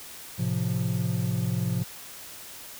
triangle chord, F major, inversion first, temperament equal, 110 / 130.81 / 174.61 Hz, A2 / C3 / F3, 0 / 0 / 0 cents, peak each -27 dBFS, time 0.38-1.84 s, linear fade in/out 20 ms, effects white hiss -43 dBFS RMS until 2.79 s

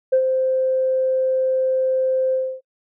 sine tone with ADSR envelope, 521 Hz, C5, 7 cents flat, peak -10 dBFS, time 0.12-2.61 s, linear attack 13 ms, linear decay 78 ms, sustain -6 dB, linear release 280 ms, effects noise-tail reverb RT60 0.1 s tail -24 dB re dry + tanh soft clip ceiling -8 dBFS

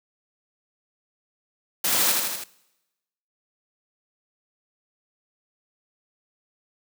white noise with echo, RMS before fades -23 dBFS, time 1.84-2.12 s, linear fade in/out 5 ms, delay 80 ms, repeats 4, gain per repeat -3 dB, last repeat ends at 2.44 s, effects noise-tail reverb RT60 1.0 s tail -22 dB re dry + high-pass 150 Hz 12 dB/octave

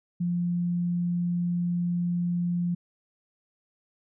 sine tone, 174.61 Hz, F3, in tune, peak -24 dBFS, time 0.2-2.75 s, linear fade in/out 10 ms, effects none

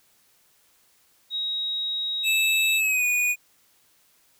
sine tone, 3800 Hz, A#7, 33 cents sharp, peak -25 dBFS, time 1.3-2.81 s, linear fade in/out 50 ms
square tone with pitch glide, 2623 to 2462 Hz, E7 to D#7, -9 to -19 cents, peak -21 dBFS, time 2.23-3.36 s, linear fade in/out 50 ms, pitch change -110 cents, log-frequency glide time 2.78-3.05 s
effects white hiss -62 dBFS RMS until 4.39 s

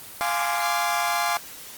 30% pulse chord, D half-diminished seventh, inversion first, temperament equal with one note detuned, 698.5 / 830.6 / 1038.7 / 1174.7 Hz, F5 / Ab5 / C6 / D6, 0 / 0 / -13 / 0 cents, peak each -24 / -25 / -26 / -26 dBFS, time 0.21-1.37 s, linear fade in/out 0 ms, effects white hiss -41 dBFS RMS until 1.77 s + Opus 24 kbps

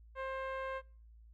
10% pulse tone with low-pass filter, 530 Hz, C5, 22 cents sharp, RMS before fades -40 dBFS, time 0.15-0.82 s, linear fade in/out 50 ms, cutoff 1300 Hz, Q 0.68, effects noise-tail reverb RT60 0.4 s tail -24 dB re dry + added 56 Hz sine -55 dBFS peak until 1.33 s

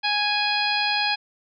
harmonic tone with a mistuned harmonic, 830.6 Hz, G#5, in tune, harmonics 1 / 2 / 3 / 4 / 5 / 6, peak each -26 / -28 / -26 / -29 / -28 / -30 dBFS, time 0.03-1.16 s, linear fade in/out 20 ms, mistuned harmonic 6, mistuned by -24 cents, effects none

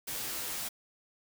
white noise with comb filter, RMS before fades -37 dBFS, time 0.07-0.69 s, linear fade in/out 10 ms, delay 11 ms, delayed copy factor -0.7, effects none

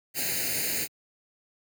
white noise with comb filter, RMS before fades -29 dBFS, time 0.14-0.88 s, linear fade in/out 50 ms, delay 0.44 ms, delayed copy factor +0.95, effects high-pass 100 Hz 12 dB/octave

